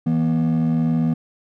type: tone pair together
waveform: triangle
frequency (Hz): 162.5 / 240.7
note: E3 / B3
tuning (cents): -24 / -44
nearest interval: perfect fifth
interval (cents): 680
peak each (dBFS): -16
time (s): 0.06-1.14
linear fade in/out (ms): 10
effects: tanh soft clip ceiling -11 dBFS